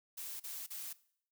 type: noise bursts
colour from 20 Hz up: blue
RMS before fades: -44 dBFS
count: 3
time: 0.17-0.932 s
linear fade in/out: 10 ms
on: 230 ms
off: 36 ms
effects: noise-tail reverb RT60 0.6 s tail -19 dB re dry